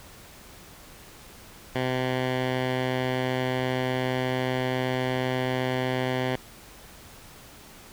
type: tone with low-pass filter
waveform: 10% pulse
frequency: 128.2 Hz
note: C3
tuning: 35 cents flat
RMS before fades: -27 dBFS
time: 1.75-6.36 s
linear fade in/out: 5 ms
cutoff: 2900 Hz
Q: 1.4
effects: pink hiss -48 dBFS RMS until 7.92 s